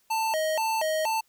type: tone with vibrato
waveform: square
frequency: 747 Hz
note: F#5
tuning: 16 cents sharp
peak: -25 dBFS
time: 0.1-1.21 s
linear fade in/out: 10 ms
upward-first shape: square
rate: 2.1 Hz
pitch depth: 300 cents each way
effects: white hiss -67 dBFS RMS until 1.28 s